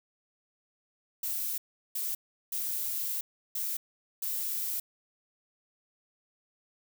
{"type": "noise bursts at uneven times", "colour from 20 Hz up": "violet", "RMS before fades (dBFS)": -33, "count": 5, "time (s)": [[1.23, 1.58], [1.95, 2.15], [2.52, 3.21], [3.55, 3.77], [4.22, 4.8]], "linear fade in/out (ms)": 5, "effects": []}